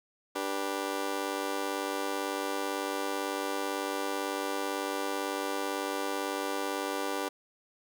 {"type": "chord", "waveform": "20% pulse", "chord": "G major", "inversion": "second", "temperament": "just", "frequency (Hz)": [294, 392, 490], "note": ["D4", "G4", "B4"], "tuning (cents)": [2, 0, -14], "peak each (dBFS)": -31, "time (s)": [0.35, 7.29], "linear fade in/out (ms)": 10, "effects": []}